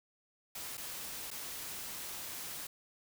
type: noise with dropouts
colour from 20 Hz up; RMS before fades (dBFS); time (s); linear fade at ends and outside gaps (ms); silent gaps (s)
white; -43; 0.55-2.67; 5; 0.772-0.777 / 1.305-1.312
effects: none